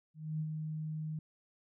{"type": "tone with ADSR envelope", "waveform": "sine", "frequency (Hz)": 155.56, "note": "D#3", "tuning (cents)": 0, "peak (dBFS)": -32, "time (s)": [0.14, 1.19], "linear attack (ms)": 260, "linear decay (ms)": 60, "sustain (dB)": -4, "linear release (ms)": 3, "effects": []}